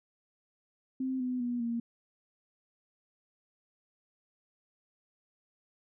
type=tone with pitch steps; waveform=sine; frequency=261.2 / 251.7 / 242.6 / 233.8 Hz; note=C4 / B3 / B3 / A#3; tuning=-3 / +33 / -31 / +5 cents; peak=-30 dBFS; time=1-1.8 s; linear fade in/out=5 ms; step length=200 ms; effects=none